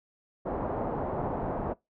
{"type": "low-pass noise", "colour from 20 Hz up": "white", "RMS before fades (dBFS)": -32, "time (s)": [0.45, 1.74], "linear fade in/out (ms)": 20, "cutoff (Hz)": 860, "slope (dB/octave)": 24, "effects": ["noise-tail reverb RT60 0.2 s tail -23 dB re dry"]}